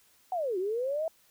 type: linear two-way sweep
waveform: sine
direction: down then up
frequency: 764 to 354.2 to 661 Hz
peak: -28 dBFS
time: 0.32-1.08 s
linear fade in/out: 2 ms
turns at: 0.58 s
effects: white hiss -64 dBFS RMS until 1.3 s